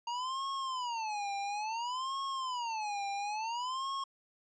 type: tone with vibrato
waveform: square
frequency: 932 Hz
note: A#5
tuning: 1 cent flat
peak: -35 dBFS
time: 0.07-4.04 s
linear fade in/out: 5 ms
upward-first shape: sine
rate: 0.58 Hz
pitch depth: 270 cents each way
effects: resampled to 16000 Hz